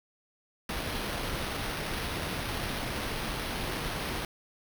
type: noise with sample-and-hold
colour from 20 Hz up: pink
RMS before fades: -34 dBFS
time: 0.69-4.25 s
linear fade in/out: 2 ms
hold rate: 7350 Hz
effects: none